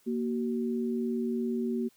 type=tone pair together; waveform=sine; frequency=235 / 377.8 Hz; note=A#3 / F#4; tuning=+14 / +36 cents; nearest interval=minor sixth; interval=822 cents; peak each=-29 / -33 dBFS; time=0.06-1.89 s; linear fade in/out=20 ms; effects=white hiss -65 dBFS RMS until 1.96 s